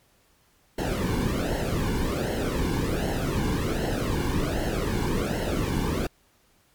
brown noise with flanger, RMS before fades -26 dBFS, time 0.78-6.07 s, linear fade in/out 5 ms, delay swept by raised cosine 0.83 to 1.59 ms, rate 1.3 Hz, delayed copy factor -0.75, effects pink hiss -63 dBFS RMS until 6.74 s + MP3 96 kbps

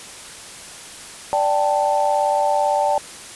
sine chord, D suspended fourth, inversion none, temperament just, 587.3 / 783.1 / 881 Hz, D5 / G5 / A5, 0 / -2 / +2 cents, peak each -20 dBFS, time 1.33-2.98 s, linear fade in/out 0 ms, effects white hiss -37 dBFS RMS until 3.35 s + resampled to 24000 Hz

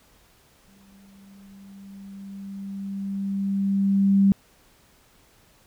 sine tone with exponential growth, 196.7 Hz, G3, 6 cents sharp, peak -13 dBFS, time 0.68-4.32 s, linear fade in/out 0 ms, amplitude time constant 790 ms, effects pink hiss -58 dBFS RMS until 5.66 s

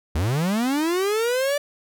45% pulse linear sweep, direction up, 68.2 to 587.3 Hz, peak -20 dBFS, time 0.15-1.58 s, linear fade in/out 5 ms, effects none

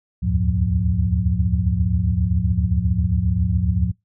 sine tone cluster, 72.3 / 79.8 / 94.2 / 109.4 / 177.7 Hz, D2 / D#2 / F#2 / A2 / F3, -27 / +44 / +32 / -9 / +30 cents, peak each -23 dBFS, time 0.22-3.92 s, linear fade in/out 20 ms, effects noise-tail reverb RT60 0.2 s tail -25 dB re dry

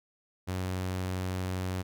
sawtooth tone, 92.5 Hz, F#2, in tune, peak -27 dBFS, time 0.47-1.83 s, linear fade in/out 20 ms, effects none

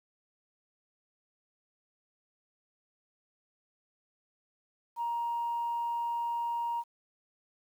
sine tone, 940 Hz, A#5, 14 cents sharp, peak -29 dBFS, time 4.96-6.84 s, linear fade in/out 50 ms, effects tanh soft clip ceiling -26 dBFS + 10-bit

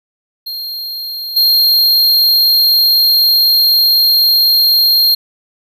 square tone with level steps, 4214 Hz, C8, 12 cents sharp, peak -21 / -8 dBFS, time 0.46-5.15 s, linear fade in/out 10 ms, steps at 1.36 s, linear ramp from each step 10 ms, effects none

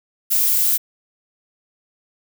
violet noise, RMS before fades -17 dBFS, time 0.3-0.78 s, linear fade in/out 20 ms, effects none

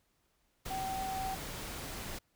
sine tone in noise, 765 Hz, G5, 42 cents flat, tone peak -35 dBFS, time 0.7-1.35 s, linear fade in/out 10 ms, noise pink, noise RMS -42 dBFS, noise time 0.65-2.19 s, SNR +4 dB, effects pink hiss -75 dBFS RMS until 2.35 s

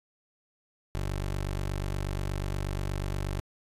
20% pulse tone, 48.35 Hz, G1, 23 cents flat, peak -25 dBFS, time 0.95-3.4 s, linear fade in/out 0 ms, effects resampled to 32000 Hz

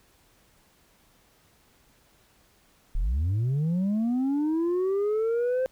sine linear sweep, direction up, 30.87 to 523.3 Hz, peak -20 dBFS, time 2.95-5.66 s, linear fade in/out 0 ms, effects tanh soft clip ceiling -22 dBFS + pink hiss -62 dBFS RMS until 5.71 s

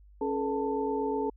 sine tone cluster, 275.7 / 428.7 / 476.9 / 887 Hz, C#4 / A4 / A#4 / A5, -9 / -45 / +39 / +14 cents, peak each -33 / -30 / -37 / -34 dBFS, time 0.21-1.3 s, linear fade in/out 5 ms, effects added 50 Hz sine -52 dBFS peak until 1.36 s

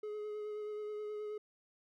triangle tone with vibrato, 422.1 Hz, G#4, 28 cents sharp, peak -37 dBFS, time 0.03-1.38 s, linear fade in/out 5 ms, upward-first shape sine, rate 9.4 Hz, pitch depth 16 cents each way, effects none

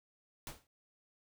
pink noise with exponential decay, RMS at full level -41 dBFS, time 0.47-0.67 s, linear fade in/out 1 ms, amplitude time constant 42 ms, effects none

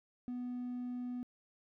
triangle tone, 246.9 Hz, B3, in tune, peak -35 dBFS, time 0.28-1.23 s, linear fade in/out 0 ms, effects tanh soft clip ceiling -32 dBFS

